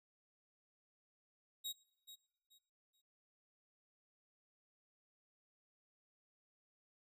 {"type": "tone with echo", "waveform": "sawtooth", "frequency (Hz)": 3795, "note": "A#7", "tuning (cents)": 30, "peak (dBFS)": -38, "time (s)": [1.64, 1.73], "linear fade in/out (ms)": 20, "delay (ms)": 430, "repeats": 3, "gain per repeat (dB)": -12, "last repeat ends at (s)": 3.02, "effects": ["noise-tail reverb RT60 1.0 s tail -23 dB re dry"]}